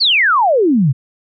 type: exponential sweep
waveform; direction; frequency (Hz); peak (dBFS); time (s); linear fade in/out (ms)
sine; down; 4699 to 121.2; -9; 0-0.93; 20
effects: none